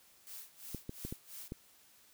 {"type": "noise with tremolo", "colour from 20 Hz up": "blue", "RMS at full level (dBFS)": -47, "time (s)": [0.27, 1.48], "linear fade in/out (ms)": 0, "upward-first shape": "sine", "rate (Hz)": 2.9, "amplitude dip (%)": 100}
{"type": "clicks", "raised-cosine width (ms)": 3, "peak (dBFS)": -27, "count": 5, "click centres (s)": [0.747, 0.894, 1.05, 1.125, 1.521]}
{"effects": ["white hiss -64 dBFS RMS until 2.13 s"]}